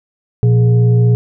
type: tone with frequency modulation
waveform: sine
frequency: 119.7 Hz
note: A#2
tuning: 46 cents sharp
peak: -7 dBFS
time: 0.43-1.15 s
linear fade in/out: 0 ms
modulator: 296 Hz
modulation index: 0.46
effects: none